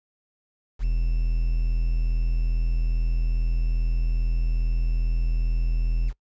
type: tone with quantisation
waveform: triangle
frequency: 41.2 Hz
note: E1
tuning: in tune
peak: -18 dBFS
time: 0.79-6.13 s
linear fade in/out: 50 ms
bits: 8
effects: noise-tail reverb RT60 0.1 s tail -22 dB re dry + resampled to 16000 Hz